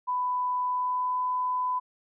sine tone with pitch glide, 996 to 1002.9 Hz, B5 to B5, +14 to +26 cents, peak -25 dBFS, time 0.07-1.8 s, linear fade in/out 20 ms, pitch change +12 cents, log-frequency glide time 0.61-1.19 s, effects none

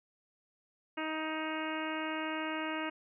harmonic tone, 313.9 Hz, D#4, 15 cents sharp, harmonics 1 / 2 / 3 / 4 / 5 / 6 / 7 / 8 / 9, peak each -38 / -42 / -42 / -43 / -43 / -46 / -45 / -47 / -46 dBFS, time 0.97-2.9 s, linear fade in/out 10 ms, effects none

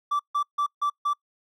triangle tone bursts, 1164 Hz, D6, 16 cents flat, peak -19 dBFS, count 5, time 0.11-1.135 s, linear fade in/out 10 ms, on 85 ms, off 150 ms, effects noise-tail reverb RT60 0.1 s tail -26 dB re dry + tanh soft clip ceiling -15 dBFS

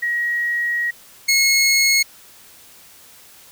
sine / 20% pulse tone pair in turn, 1900 / 2175 Hz, A#6 / C#7, +33 / -33 cents, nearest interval major second, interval 234 cents, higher second, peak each -18 / -8 dBFS, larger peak second, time 0.02-0.91 / 1.28-2.03 s, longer first, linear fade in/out 10 ms, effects white hiss -46 dBFS RMS until 3.51 s

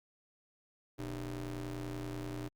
30% pulse ring-modulated tone, 90.4 Hz, F#2, 40 cents flat, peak -33 dBFS, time 0.98-2.49 s, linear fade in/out 20 ms, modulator 211 Hz, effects Opus 48 kbps

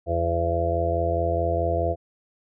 harmonic tone, 84.7 Hz, E2, 48 cents sharp, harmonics 1 / 2 / 4 / 5 / 6 / 7 / 8, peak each -26 / -36 / -31 / -33 / -28 / -34 / -25 dBFS, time 0.06-1.96 s, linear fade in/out 50 ms, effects none

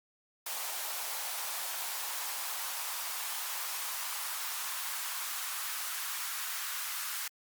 white noise with high-pass filter sweep, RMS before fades -37 dBFS, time 0.46-7.28 s, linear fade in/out 5 ms, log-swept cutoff 730 to 1300 Hz, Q 1.9, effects Opus 48 kbps

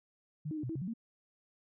sine tone with pitch steps, 151.5 / 312.9 / 302.7 / 124.5 / 325.4 / 134 / 182.6 / 228.5 Hz, D#3 / D#4 / D#4 / B2 / E4 / C3 / F#3 / A#3, -46 / +10 / -48 / +14 / -22 / +42 / -23 / -34 cents, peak -35 dBFS, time 0.45-0.938 s, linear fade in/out 10 ms, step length 61 ms, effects none

